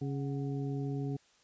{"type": "harmonic tone with a mistuned harmonic", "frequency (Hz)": 138.59, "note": "C#3", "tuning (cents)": 0, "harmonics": [1, 2, 3, 5], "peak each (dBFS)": [-34, -38, -42, -51], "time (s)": [0.01, 1.17], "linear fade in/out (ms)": 10, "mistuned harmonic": 5, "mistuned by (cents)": 100, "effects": ["white hiss -66 dBFS RMS until 1.43 s", "resampled to 16000 Hz"]}